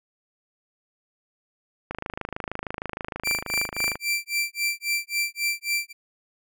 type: click train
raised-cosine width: 0.5 ms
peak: -15 dBFS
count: 55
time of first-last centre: 1.91-3.955 s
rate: 26.4 Hz
type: tone with tremolo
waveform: sawtooth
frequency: 2349 Hz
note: D7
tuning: in tune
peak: -18 dBFS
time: 3.24-5.93 s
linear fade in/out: 20 ms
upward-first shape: sine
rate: 3.7 Hz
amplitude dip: 100%
effects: none